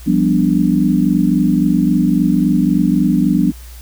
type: chord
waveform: sine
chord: G dominant seventh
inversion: third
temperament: equal with one note detuned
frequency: 174.61 / 198.28 / 246.9 / 293.7 Hz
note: F3 / G3 / B3 / D4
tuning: 0 / +20 / 0 / 0 cents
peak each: -16 dBFS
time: 0.06-3.52 s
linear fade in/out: 20 ms
effects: added 60 Hz sine -32 dBFS peak until 3.81 s + white hiss -42 dBFS RMS until 3.81 s

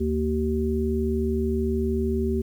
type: harmonic tone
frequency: 76.6 Hz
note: D#2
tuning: 27 cents flat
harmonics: 1 / 3 / 5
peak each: -26 / -26 / -26 dBFS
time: 0-2.42 s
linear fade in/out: 10 ms
effects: 9-bit

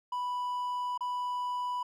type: tone with dropouts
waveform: triangle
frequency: 987.8 Hz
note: B5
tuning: in tune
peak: -29 dBFS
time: 0.12-1.83 s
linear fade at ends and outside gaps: 5 ms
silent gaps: 0.977-1.007 s
effects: none

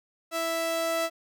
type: tone pair together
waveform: sawtooth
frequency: 329.6 / 659.9 Hz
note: E4 / E5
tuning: 0 / +2 cents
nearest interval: octave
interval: 1202 cents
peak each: -32 / -23 dBFS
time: 0.31-1.1 s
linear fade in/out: 50 ms
effects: none

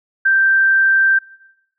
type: tone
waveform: sine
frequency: 1568 Hz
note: G6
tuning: in tune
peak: -10 dBFS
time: 0.25-1.19 s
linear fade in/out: 10 ms
effects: noise-tail reverb RT60 0.9 s tail -22 dB re dry

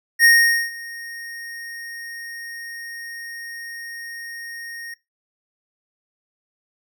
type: tone with ADSR envelope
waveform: square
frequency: 1858 Hz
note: A#6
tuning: 6 cents flat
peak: -10 dBFS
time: 0.19-4.94 s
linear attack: 51 ms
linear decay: 460 ms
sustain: -23 dB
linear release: 4 ms
effects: noise-tail reverb RT60 0.2 s tail -19 dB re dry

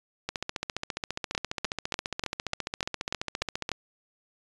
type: two click trains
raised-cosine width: 0.2 ms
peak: -13 / -11 dBFS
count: 51 / 9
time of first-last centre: 0.29-3.691 / 1.35-3.717 s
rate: 14.7 / 3.38 Hz
effects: resampled to 22050 Hz

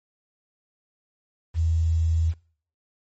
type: tone with quantisation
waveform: sine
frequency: 81.7 Hz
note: E2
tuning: 15 cents flat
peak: -19 dBFS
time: 1.54-2.34 s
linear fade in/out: 50 ms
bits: 8
effects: noise-tail reverb RT60 0.5 s tail -22 dB re dry + MP3 32 kbps

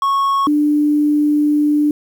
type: tone pair in turn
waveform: triangle / sine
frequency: 1102 / 296.5 Hz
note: C#6 / D4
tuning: -11 / +17 cents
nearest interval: octave + major seventh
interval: 2272 cents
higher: first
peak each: -11 dBFS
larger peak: neither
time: 0.02-0.47 / 0.47-1.91 s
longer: second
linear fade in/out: 2 ms
effects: 7-bit

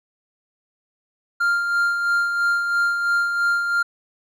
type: tone with tremolo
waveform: triangle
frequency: 1396.9 Hz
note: F6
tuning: in tune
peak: -14 dBFS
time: 1.4-3.83 s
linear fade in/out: 10 ms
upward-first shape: sine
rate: 3 Hz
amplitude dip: 45%
effects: none

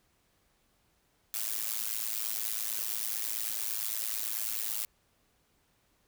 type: noise with amplitude modulation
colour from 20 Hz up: blue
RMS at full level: -30 dBFS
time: 1.34-4.85 s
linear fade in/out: 0 ms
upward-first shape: sine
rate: 109 Hz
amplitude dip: 100%
effects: pink hiss -71 dBFS RMS until 6.07 s

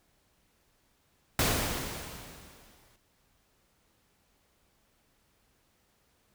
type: noise with exponential decay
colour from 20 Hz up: pink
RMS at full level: -25 dBFS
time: 1.39-2.96 s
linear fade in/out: 2 ms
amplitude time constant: 340 ms
effects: pink hiss -70 dBFS RMS until 6.34 s

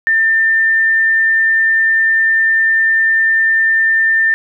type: tone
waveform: sine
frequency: 1795 Hz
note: A6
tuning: 34 cents sharp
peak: -9 dBFS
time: 0.07-4.34 s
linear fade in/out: 0 ms
effects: none

